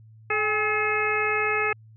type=harmonic tone with a mistuned harmonic; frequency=427.3 Hz; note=G#4; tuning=49 cents sharp; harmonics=1 / 2 / 3 / 4 / 5 / 6; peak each=-28 / -32 / -28 / -30 / -28 / -28 dBFS; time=0.3-1.73 s; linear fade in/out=5 ms; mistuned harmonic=2; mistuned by=-67 cents; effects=added 110 Hz sine -47 dBFS peak until 1.96 s